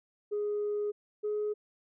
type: tone pair in turn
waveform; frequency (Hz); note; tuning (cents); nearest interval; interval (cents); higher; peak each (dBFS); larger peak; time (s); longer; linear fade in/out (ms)
sine; 415.3 / 420.4; G#4 / G#4; 0 / +21; unison; 21; second; -28; neither; 0.31-0.92 / 1.23-1.54; first; 20
effects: tanh soft clip ceiling -26 dBFS